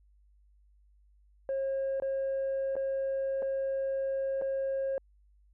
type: tone with dropouts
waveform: sine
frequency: 540 Hz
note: C#5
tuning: 45 cents flat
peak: -27 dBFS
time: 1.49-4.98 s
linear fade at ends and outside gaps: 1 ms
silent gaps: 2-2.022 / 2.755-2.765 / 3.422-3.426 / 4.414-4.42 s
effects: tanh soft clip ceiling -27 dBFS + added 50 Hz sine -60 dBFS peak until 5.53 s